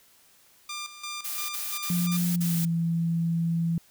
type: tone with tremolo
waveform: 10% pulse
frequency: 1195 Hz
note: D6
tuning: 30 cents sharp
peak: -25 dBFS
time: 0.69-2.17 s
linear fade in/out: 5 ms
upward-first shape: square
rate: 2.9 Hz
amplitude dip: 70%
type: noise bursts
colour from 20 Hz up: blue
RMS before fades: -33 dBFS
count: 5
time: 1.24-2.654 s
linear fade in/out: 10 ms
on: 250 ms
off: 41 ms
type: tone with pitch glide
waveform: sine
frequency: 175.2 to 167 Hz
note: F3 to E3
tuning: +6 to +23 cents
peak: -23 dBFS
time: 1.9-3.78 s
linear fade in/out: 2 ms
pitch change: -83 cents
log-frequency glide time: 2.31-2.62 s
effects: white hiss -59 dBFS RMS until 3.9 s